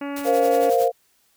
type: harmonic tone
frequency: 282.8 Hz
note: C#4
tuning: 35 cents sharp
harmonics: 1 / 2 / 3 / 4 / 5 / 6 / 7 / 8 / 9 / 10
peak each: -28 / -34 / -38 / -40 / -42 / -44 / -45 / -46 / -47 / -48 dBFS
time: 0.01-0.7 s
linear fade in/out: 5 ms
type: noise with tremolo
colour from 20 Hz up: white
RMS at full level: -34 dBFS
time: 0.16-0.88 s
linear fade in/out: 5 ms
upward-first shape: triangle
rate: 11 Hz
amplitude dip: 80%
type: chord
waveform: sine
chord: Bb suspended second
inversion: none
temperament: just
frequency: 466.2 / 524.4 / 699.2 Hz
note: Bb4 / C5 / F5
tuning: 0 / +4 / +2 cents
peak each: -20 dBFS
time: 0.24-0.92 s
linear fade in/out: 50 ms
effects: white hiss -63 dBFS RMS until 1.36 s